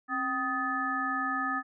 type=tone cluster; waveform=sine; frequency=266.4 / 772 / 1255 / 1741 Hz; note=C4 / G5 / D#6 / A6; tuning=+31 / -27 / +15 / -19 cents; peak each=-36 / -37 / -31 / -33 dBFS; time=0.08-1.63 s; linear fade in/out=50 ms; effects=none